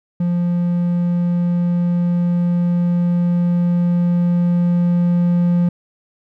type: tone with level ramp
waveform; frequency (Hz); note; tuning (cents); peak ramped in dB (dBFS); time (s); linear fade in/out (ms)
triangle; 174.61; F3; 0; -13 to -10; 0.2-5.69; 5
effects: none